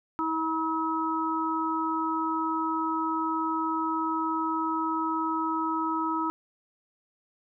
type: harmonic tone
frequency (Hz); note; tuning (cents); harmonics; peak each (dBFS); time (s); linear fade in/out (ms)
321.1; E4; -45; 1 / 3 / 4; -30 / -30 / -30; 0.19-6.3; 0
effects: none